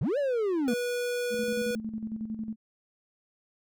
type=linear two-way sweep; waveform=triangle; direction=up then down; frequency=93.7 to 593 to 216.5 Hz; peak=-23 dBFS; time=0.01-0.74 s; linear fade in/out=5 ms; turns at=0.18 s
type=tone; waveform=square; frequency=487.4 Hz; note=B4; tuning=23 cents flat; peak=-29 dBFS; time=0.68-1.75 s; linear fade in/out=0 ms
type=tone with tremolo; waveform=sine; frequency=220 Hz; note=A3; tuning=in tune; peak=-30 dBFS; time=1.3-2.56 s; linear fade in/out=50 ms; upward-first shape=square; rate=11 Hz; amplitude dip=60%
effects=none